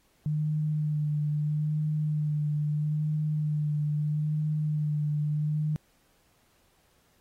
sine tone with vibrato, 151 Hz, D3, 48 cents sharp, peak -25 dBFS, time 0.26-5.76 s, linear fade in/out 0 ms, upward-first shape sine, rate 0.77 Hz, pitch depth 22 cents each way, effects pink hiss -67 dBFS RMS until 7.2 s + AAC 48 kbps

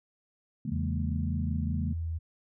sine chord, A# half-diminished seventh, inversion first, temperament equal with one note detuned, 137.24 / 164.81 / 207.7 / 233.1 Hz, C#3 / E3 / G#3 / A#3, -17 / 0 / 0 / 0 cents, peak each -36 dBFS, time 0.65-1.93 s, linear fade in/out 5 ms
sine tone with vibrato, 82.41 Hz, E2, in tune, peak -30 dBFS, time 0.71-2.19 s, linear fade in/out 20 ms, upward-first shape sine, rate 1.9 Hz, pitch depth 18 cents each way
effects none

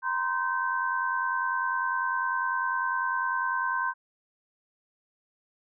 sine tone cluster, 949 / 1039 / 1545 Hz, A#5 / C6 / G6, +31 / -12 / -26 cents, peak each -33 / -29 / -29 dBFS, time 0.02-3.94 s, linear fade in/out 50 ms, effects none

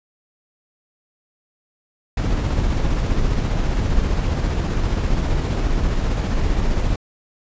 brown noise with tremolo, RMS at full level -18 dBFS, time 2.17-6.96 s, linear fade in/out 5 ms, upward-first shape square, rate 15 Hz, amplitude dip 25%, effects resampled to 16000 Hz

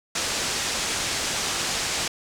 white low-pass noise, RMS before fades -27 dBFS, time 0.15-2.08 s, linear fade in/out 5 ms, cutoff 7700 Hz, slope 24 dB/octave, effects none

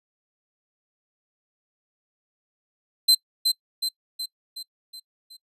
40% pulse tone with echo, 4088 Hz, C8, 41 cents flat, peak -12 dBFS, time 3.08-3.15 s, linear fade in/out 10 ms, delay 370 ms, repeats 6, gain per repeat -5 dB, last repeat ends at 5.37 s, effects noise-tail reverb RT60 0.1 s tail -25 dB re dry + resampled to 32000 Hz

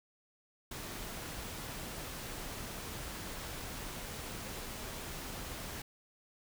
pink noise, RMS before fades -43 dBFS, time 0.71-5.82 s, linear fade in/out 5 ms, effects none

